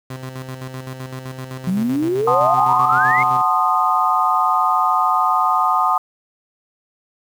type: tone with tremolo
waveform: sawtooth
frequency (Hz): 130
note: C3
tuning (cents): -11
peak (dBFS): -23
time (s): 0.1-3.42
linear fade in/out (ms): 5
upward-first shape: square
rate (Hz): 7.8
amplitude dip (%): 50
type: exponential sweep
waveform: sine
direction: up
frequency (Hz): 175 to 2197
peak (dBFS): -16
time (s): 1.67-3.23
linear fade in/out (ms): 5
type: chord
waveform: sine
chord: F# diminished seventh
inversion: none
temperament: equal with one note detuned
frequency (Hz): 740 / 880 / 1046.5 / 1233.8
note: F#5 / A5 / C6 / Eb6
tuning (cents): 0 / 0 / 0 / -15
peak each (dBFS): -20 / -21 / -20 / -17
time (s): 2.27-5.98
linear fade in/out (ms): 5
effects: 7-bit